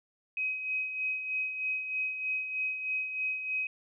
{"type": "tone with tremolo", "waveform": "sine", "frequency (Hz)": 2530, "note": "D#7", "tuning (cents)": 28, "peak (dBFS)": -28, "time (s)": [0.37, 3.67], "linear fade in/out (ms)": 2, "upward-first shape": "sine", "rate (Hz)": 3.2, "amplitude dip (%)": 55, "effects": []}